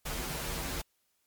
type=noise with comb filter; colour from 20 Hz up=pink; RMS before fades=-36 dBFS; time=0.05-0.82 s; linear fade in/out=10 ms; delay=9.8 ms; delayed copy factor=-1; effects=white hiss -75 dBFS RMS until 1.26 s + MP3 96 kbps